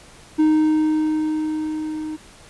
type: tone with level ramp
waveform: triangle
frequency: 310 Hz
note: D#4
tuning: 6 cents flat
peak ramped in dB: -10 to -24 dBFS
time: 0.38-2.17 s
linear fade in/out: 20 ms
effects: pink hiss -46 dBFS RMS until 2.49 s + resampled to 24000 Hz